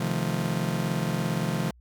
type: chord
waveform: 40% pulse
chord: F dominant seventh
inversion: second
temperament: just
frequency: 130.96 / 157.15 / 174.61 / 218.3 Hz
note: C3 / Eb3 / F3 / A3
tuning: +2 / +18 / 0 / -13 cents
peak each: -31 / -30 / -29 / -32 dBFS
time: 0-1.71 s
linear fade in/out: 5 ms
effects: added 60 Hz sine -52 dBFS peak until 1.8 s